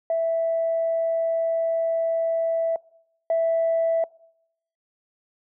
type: tone pair in turn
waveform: sine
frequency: 659.3 / 659.3 Hz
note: E5 / E5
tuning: 0 / 0 cents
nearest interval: unison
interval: 0 cents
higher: neither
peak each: -19 / -17 dBFS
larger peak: second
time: 0.1-2.76 / 3.3-4.04 s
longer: first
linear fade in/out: 2 ms
effects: noise-tail reverb RT60 0.8 s tail -25 dB re dry + tanh soft clip ceiling -15 dBFS